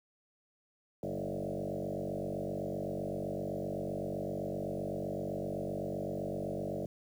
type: tone with frequency modulation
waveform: sine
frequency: 381.8 Hz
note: G4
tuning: 46 cents flat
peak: -34 dBFS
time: 1.03-6.86 s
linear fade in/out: 2 ms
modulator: 47.8 Hz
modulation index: 5.6
effects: 10-bit